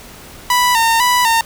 sawtooth tone with vibrato, 949 Hz, A#5, 31 cents sharp, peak -7 dBFS, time 0.5-1.41 s, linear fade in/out 2 ms, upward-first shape square, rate 2 Hz, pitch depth 68 cents each way, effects pink hiss -37 dBFS RMS until 1.45 s

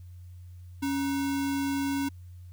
sine tone with sample-and-hold, 277.2 Hz, C#4, in tune, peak -26 dBFS, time 0.82-2.09 s, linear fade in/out 10 ms, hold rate 1225 Hz, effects added 89 Hz sine -43 dBFS peak until 2.52 s + white hiss -69 dBFS RMS until 2.52 s

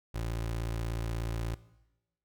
25% pulse tone, 56.6 Hz, A1, 50 cents sharp, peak -29 dBFS, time 0.14-1.55 s, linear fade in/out 10 ms, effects noise-tail reverb RT60 1.0 s tail -18 dB re dry

